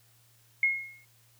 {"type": "tone with exponential decay", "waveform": "sine", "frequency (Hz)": 2158, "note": "C#7", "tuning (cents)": -47, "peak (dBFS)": -19, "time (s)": [0.63, 1.05], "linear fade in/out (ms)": 2, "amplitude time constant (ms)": 90, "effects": ["added 116 Hz sine -64 dBFS peak until 1.39 s", "white hiss -64 dBFS RMS until 1.39 s"]}